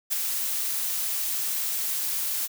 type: noise with ADSR envelope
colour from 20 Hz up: blue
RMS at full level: -24 dBFS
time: 0.1-2.48 s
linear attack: 25 ms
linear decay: 15 ms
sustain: -4 dB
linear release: 31 ms
effects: none